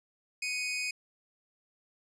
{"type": "tone pair together", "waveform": "sawtooth", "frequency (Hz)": [2226, 2499], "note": ["C#7", "D#7"], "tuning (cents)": [7, 7], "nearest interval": "major second", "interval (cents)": 200, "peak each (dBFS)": [-35, -29], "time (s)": [0.42, 0.91], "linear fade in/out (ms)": 5, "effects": ["resampled to 22050 Hz"]}